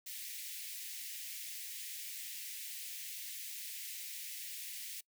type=high-pass noise; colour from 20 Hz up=white; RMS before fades=-45 dBFS; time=0.06-5.01 s; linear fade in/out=10 ms; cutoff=1900 Hz; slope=48 dB/octave; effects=noise-tail reverb RT60 0.1 s tail -23 dB re dry